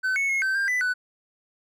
triangle tone with pitch steps, 1521 / 2206 / 2166 / 1546 / 1594 / 1993 / 1492 Hz, F#6 / C#7 / C#7 / G6 / G6 / B6 / F#6, +47 / -9 / -41 / -24 / +28 / +15 / +14 cents, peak -20 dBFS, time 0.03-0.94 s, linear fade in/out 20 ms, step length 130 ms, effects none

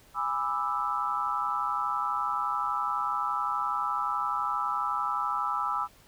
sine chord, E dominant seventh, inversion first, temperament just, 824.1 / 988.9 / 1186.7 / 1318.5 Hz, G#5 / B5 / D6 / E6, -14 / +2 / +18 / 0 cents, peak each -35 / -33 / -33 / -30 dBFS, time 0.14-5.88 s, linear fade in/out 50 ms, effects pink hiss -58 dBFS RMS until 6.07 s

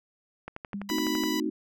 click train, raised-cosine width 0.5 ms, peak -22 dBFS, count 10, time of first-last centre 0.48-1.236 s, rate 11.9 Hz
sine tone with exponential decay, 200.5 Hz, G3, 39 cents sharp, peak -29 dBFS, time 0.74-1.16 s, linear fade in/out 2 ms, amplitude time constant 91 ms
10% pulse tone, 987.8 Hz, B5, in tune, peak -23 dBFS, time 0.89-1.4 s, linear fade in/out 2 ms
sine chord, A diminished seventh, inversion none, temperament equal with one note detuned, 222.8 / 261.6 / 311.1 / 370 Hz, A3 / C4 / Eb4 / Gb4, +22 / 0 / 0 / 0 cents, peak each -34 / -33 / -29 / -34 dBFS, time 0.9-1.5 s, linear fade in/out 10 ms
effects none

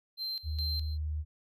triangle tone with tremolo, 4128 Hz, C8, 24 cents flat, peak -32 dBFS, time 0.17-0.98 s, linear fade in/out 50 ms, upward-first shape square, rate 2.4 Hz, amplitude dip 80%
sine tone with pitch glide, 76.8 to 76.31 Hz, D#2 to D#2, -22 to -33 cents, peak -31 dBFS, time 0.43-1.25 s, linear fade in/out 50 ms, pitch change -11 cents, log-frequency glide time 0.6-1.05 s
effects none

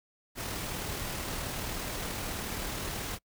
pink noise with amplitude modulation, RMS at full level -35 dBFS, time 0.35-3.19 s, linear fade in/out 50 ms, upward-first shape sine, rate 38.8 Hz, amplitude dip 25%, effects noise-tail reverb RT60 0.1 s tail -26 dB re dry

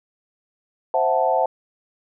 sine chord, F# half-diminished seventh, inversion second, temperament equal, 523.3 / 659.3 / 740 / 880 Hz, C5 / E5 / F#5 / A5, 0 / 0 / 0 / 0 cents, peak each -22 dBFS, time 0.94-1.46 s, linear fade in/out 2 ms, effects none

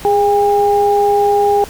sine tone pair together, 411.3 / 806.6 Hz, G#4 / G5, -17 / +49 cents, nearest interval octave, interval 1166 cents, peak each -12 dBFS, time 0.05-1.64 s, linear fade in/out 0 ms, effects pink hiss -33 dBFS RMS until 1.69 s

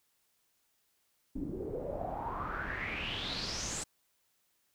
pink noise with low-pass filter sweep, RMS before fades -38 dBFS, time 1.35-3.84 s, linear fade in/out 10 ms, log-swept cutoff 270 to 8100 Hz, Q 6.4, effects white hiss -75 dBFS RMS until 4.74 s

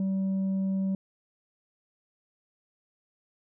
sine tone with tanh clipping, 192.1 Hz, G3, 35 cents flat, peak -26 dBFS, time 0-0.95 s, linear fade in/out 2 ms, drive 3 dB, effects none

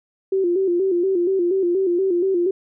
sine tone with vibrato, 366 Hz, F#4, 19 cents flat, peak -16 dBFS, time 0.32-2.51 s, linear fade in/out 5 ms, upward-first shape square, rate 4.2 Hz, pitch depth 85 cents each way, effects none

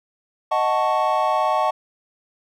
triangle chord, D# half-diminished seventh, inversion none, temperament equal, 622.3 / 740 / 880 / 1108.7 Hz, D#5 / F#5 / A5 / C#6, 0 / 0 / 0 / 0 cents, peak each -21 dBFS, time 0.51-1.71 s, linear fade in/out 10 ms, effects none

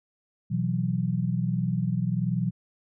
sine chord, B suspended fourth, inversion none, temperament equal, 123.47 / 164.81 / 185 Hz, B2 / E3 / F#3, 0 / 0 / 0 cents, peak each -28 dBFS, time 0.5-2.51 s, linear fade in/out 20 ms, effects none

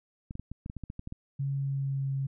clicks, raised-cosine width 5 ms, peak -26 dBFS, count 12, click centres 0.309 / 0.354 / 0.396 / 0.516 / 0.661 / 0.699 / 0.767 / 0.837 / 0.901 / 0.994 / 1.074 / 1.124 s
sine tone with pitch glide, 138.3 to 136.08 Hz, C#3 to C#3, -4 to -32 cents, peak -28 dBFS, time 1.39-2.27 s, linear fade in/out 10 ms, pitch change -28 cents, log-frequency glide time 1.52-2.11 s
effects none

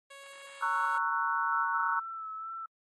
10% pulse tone, 554 Hz, C#5, 1 cent flat, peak -39 dBFS, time 0.1-0.98 s, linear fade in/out 10 ms
sine chord, F# dominant seventh, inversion first, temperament just, 925 / 1110 / 1332 / 1480 Hz, A#5 / C#6 / E6 / F#6, -14 / +2 / +18 / 0 cents, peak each -33 dBFS, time 0.62-2 s, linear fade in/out 10 ms
sine tone with vibrato, 1318.5 Hz, E6, in tune, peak -37 dBFS, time 1.52-2.66 s, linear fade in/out 5 ms, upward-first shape sine, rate 2.2 Hz, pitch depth 28 cents each way
effects AAC 32 kbps

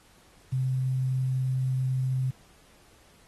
sine tone with quantisation, 130 Hz, C3, 11 cents flat, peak -24 dBFS, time 0.52-2.31 s, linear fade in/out 10 ms, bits 9, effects pink hiss -59 dBFS RMS until 3.27 s + AAC 32 kbps

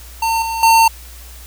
square tone with level steps, 906 Hz, A#5, 50 cents flat, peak -15 / -20 / -8 dBFS, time 0.22-0.88 s, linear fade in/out 5 ms, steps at 0.42 / 0.63 s, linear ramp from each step 2 ms, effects added 60 Hz sine -35 dBFS peak until 1.46 s + white hiss -40 dBFS RMS until 1.46 s

